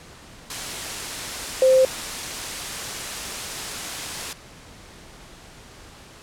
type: tone in noise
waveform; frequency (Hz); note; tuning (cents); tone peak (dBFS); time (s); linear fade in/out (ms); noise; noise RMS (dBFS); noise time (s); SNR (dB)
sine; 521; C5; -7; -12; 1.62-1.85; 2; white; -30; 0.5-4.33; +15
effects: pink hiss -45 dBFS RMS until 6.22 s + low-pass 9000 Hz 12 dB/octave